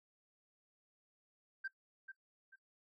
sine tone with echo, 1568 Hz, G6, in tune, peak -37 dBFS, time 1.64-1.68 s, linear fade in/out 10 ms, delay 440 ms, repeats 2, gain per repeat -10 dB, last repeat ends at 2.56 s, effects noise-tail reverb RT60 0.1 s tail -17 dB re dry + tanh soft clip ceiling -36 dBFS

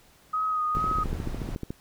sine tone with vibrato, 1253 Hz, D#6, 12 cents sharp, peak -24 dBFS, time 0.33-1.04 s, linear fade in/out 10 ms, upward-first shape sine, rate 2.2 Hz, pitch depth 26 cents each way
brown noise, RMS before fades -33 dBFS, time 0.75-1.55 s, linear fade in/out 0 ms
click train, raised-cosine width 3 ms, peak -19 dBFS, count 14, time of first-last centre 0.77-1.705 s, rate 13.9 Hz
effects pink hiss -58 dBFS RMS until 1.8 s

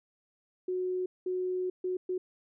sine tone bursts at uneven times, 366.9 Hz, F#4, 15 cents flat, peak -29 dBFS, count 4, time 0.68-1.06 / 1.26-1.7 / 1.84-1.97 / 2.09-2.18 s, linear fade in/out 5 ms, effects none

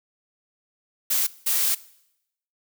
blue noise bursts at uneven times, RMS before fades -22 dBFS, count 2, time 1.1-1.27 / 1.46-1.75 s, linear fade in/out 10 ms, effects noise-tail reverb RT60 0.8 s tail -20 dB re dry

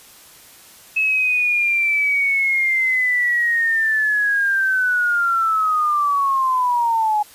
sine linear sweep, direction down, 2594 to 830.6 Hz, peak -15 dBFS, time 0.96-7.23 s, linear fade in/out 10 ms, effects white hiss -45 dBFS RMS until 7.34 s + resampled to 32000 Hz

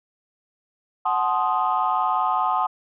sine chord, F# diminished seventh, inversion none, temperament equal with one note detuned, 740 / 864.9 / 1046.5 / 1244.5 Hz, F#5 / A5 / C6 / Eb6, 0 / -30 / 0 / 0 cents, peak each -24 dBFS, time 1.05-2.67 s, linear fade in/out 10 ms, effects tanh soft clip ceiling -11 dBFS

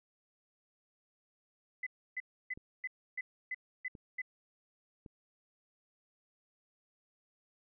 sine tone bursts, 2016 Hz, B6, 35 cents sharp, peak -35 dBFS, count 8, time 1.83-4.218 s, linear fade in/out 5 ms, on 36 ms, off 300 ms
clicks, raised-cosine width 3 ms, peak -37 dBFS, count 3, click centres 2.575 / 3.952 / 5.062 s
effects none

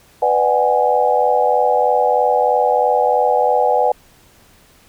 sine chord, G# half-diminished seventh, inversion first, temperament just, 498.4 / 598 / 747.5 / 830.6 Hz, B4 / D5 / F#5 / G#5, +16 / +31 / +17 / 0 cents, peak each -17 / -19 / -17 / -17 dBFS, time 0.22-3.92 s, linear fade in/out 5 ms, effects pink hiss -50 dBFS RMS until 4.88 s

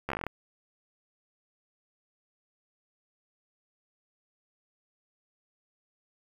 slowing click train, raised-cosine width 0.5 ms, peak -17 dBFS, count 10, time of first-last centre 0.09-0.267 s, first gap 13 ms, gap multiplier 1.1, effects 8-bit

